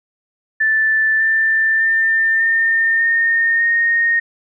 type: tone with pitch steps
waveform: sine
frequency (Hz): 1760 / 1778.4 / 1797 / 1815.8 / 1834.7 / 1853.9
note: A6 / A6 / A6 / A#6 / A#6 / A#6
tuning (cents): 0 / +18 / +36 / -46 / -28 / -10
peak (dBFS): -12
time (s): 0.6-4.2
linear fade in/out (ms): 10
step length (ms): 600
effects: none